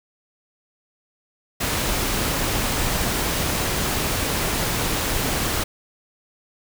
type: noise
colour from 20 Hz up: pink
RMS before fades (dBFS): -23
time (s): 1.6-5.64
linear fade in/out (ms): 10
effects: none